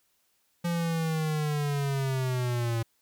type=linear sweep; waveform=square; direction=down; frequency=172.9 to 113.6 Hz; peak=-27 dBFS; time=0.64-2.83 s; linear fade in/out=10 ms; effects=white hiss -71 dBFS RMS until 3.01 s